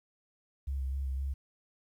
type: tone with vibrato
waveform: sine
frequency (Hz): 67.3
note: C2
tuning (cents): +49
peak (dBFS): -31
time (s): 0.67-1.34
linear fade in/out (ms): 10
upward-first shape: square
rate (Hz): 3.9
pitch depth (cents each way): 27
effects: 11-bit